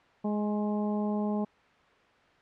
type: harmonic tone with a mistuned harmonic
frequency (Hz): 209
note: G#3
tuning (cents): +11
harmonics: 1 / 2 / 3 / 4 / 5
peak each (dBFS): -28 / -36 / -38 / -39 / -45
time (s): 0.24-1.45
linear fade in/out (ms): 10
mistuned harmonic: 5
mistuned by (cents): +21
effects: white hiss -60 dBFS RMS until 2.41 s + low-pass 2000 Hz 12 dB/octave